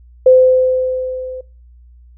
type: tone with level ramp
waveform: sine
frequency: 513 Hz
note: C5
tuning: 34 cents flat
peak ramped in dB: -3 to -25 dBFS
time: 0.26-1.41 s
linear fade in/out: 5 ms
effects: noise-tail reverb RT60 0.3 s tail -21 dB re dry + added 60 Hz sine -40 dBFS peak until 2.17 s